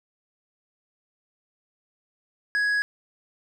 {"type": "tone with tanh clipping", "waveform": "sine", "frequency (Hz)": 1668, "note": "G#6", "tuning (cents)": 7, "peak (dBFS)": -22, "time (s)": [2.55, 2.82], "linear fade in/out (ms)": 0, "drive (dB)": 6, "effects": []}